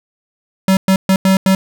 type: tone bursts at uneven times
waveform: square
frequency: 190.8 Hz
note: G3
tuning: 47 cents flat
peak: -9 dBFS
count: 5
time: 0.68-0.77 / 0.88-0.96 / 1.09-1.16 / 1.25-1.37 / 1.46-1.55 s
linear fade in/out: 2 ms
effects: none